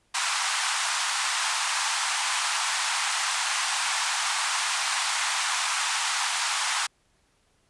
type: band-pass noise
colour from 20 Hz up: pink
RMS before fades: -27 dBFS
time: 0.14-6.87 s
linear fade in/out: 10 ms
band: 810 to 9800 Hz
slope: 48 dB/octave
effects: pink hiss -67 dBFS RMS until 7.69 s + resampled to 24000 Hz